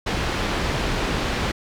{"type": "low-pass noise", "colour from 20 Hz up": "pink", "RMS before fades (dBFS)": -24, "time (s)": [0.06, 1.52], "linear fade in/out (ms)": 10, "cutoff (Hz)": 4000, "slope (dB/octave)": 12, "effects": []}